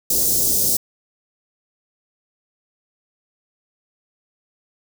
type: band-stop noise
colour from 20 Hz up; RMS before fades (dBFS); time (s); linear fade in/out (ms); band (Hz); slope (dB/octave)
white; -18; 0.1-0.77; 5; 540 to 5300; 24
effects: none